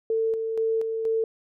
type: tone with tremolo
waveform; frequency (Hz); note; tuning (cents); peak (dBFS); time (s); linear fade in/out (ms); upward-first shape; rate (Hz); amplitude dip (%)
sine; 447.7; A4; +30; -21; 0.1-1.24; 2; square; 2.1; 40
effects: none